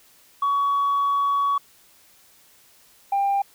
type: tone pair in turn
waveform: sine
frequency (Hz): 1125 / 795.5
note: C#6 / G5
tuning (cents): +25 / +25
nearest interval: tritone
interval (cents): 600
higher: first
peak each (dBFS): -17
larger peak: neither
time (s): 0.42-1.58 / 3.12-3.42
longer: first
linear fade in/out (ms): 5
effects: tanh soft clip ceiling -16 dBFS + white hiss -55 dBFS RMS until 3.54 s